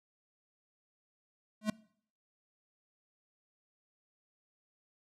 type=tone with exponential growth; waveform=square; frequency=214.1 Hz; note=A3; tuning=47 cents flat; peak=-26 dBFS; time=1.61-1.7 s; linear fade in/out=5 ms; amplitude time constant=19 ms; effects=noise-tail reverb RT60 0.6 s tail -23 dB re dry + low-pass 10000 Hz 12 dB/octave